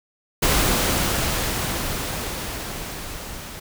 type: noise with level ramp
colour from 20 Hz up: pink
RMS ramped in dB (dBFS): -18 to -36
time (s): 0.42-3.6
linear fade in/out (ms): 10
effects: none